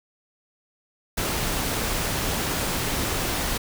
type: noise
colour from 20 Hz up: pink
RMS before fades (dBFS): -26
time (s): 1.17-3.58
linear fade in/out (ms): 10
effects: none